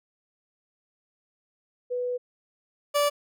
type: tone pair in turn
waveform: sine / 30% pulse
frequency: 493.9 / 580.6 Hz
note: B4 / D5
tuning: 0 / -20 cents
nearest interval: minor third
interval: 280 cents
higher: second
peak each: -26 / -18 dBFS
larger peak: second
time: 1.9-2.18 / 2.94-3.1 s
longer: first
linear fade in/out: 20 ms
effects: none